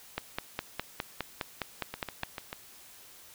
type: two click trains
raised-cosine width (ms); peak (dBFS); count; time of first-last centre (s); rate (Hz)
0.3; -20 / -15; 5 / 11; 1.94-2.529 / 0.18-2.233; 6.79 / 4.87
effects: white hiss -53 dBFS RMS until 3.34 s